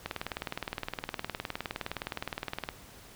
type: click train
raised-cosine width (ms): 0.3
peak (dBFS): -17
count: 52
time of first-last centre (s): 0.06-2.689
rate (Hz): 19.4
effects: pink hiss -52 dBFS RMS until 3.15 s